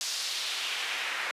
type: noise with band-pass filter sweep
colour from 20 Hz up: pink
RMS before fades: -33 dBFS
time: 0.01-1.31 s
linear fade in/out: 0 ms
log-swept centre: 5500 to 1800 Hz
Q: 1.6
effects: high-pass 400 Hz 12 dB/octave + resampled to 32000 Hz